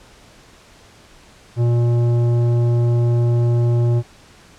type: tone with tanh clipping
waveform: sine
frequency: 119.1 Hz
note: A#2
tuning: 38 cents sharp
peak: -15 dBFS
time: 1.56-4.03 s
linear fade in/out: 50 ms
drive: 12 dB
effects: pink hiss -47 dBFS RMS until 4.58 s + low-pass 8000 Hz 12 dB/octave